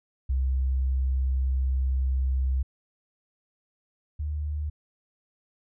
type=tone pair in turn; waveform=sine; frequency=65.41 / 74.74 Hz; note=C2 / D2; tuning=0 / +31 cents; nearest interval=major second; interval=231 cents; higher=second; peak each=-22 / -27 dBFS; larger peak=first; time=0.29-2.63 / 4.19-4.7 s; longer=first; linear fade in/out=10 ms; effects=none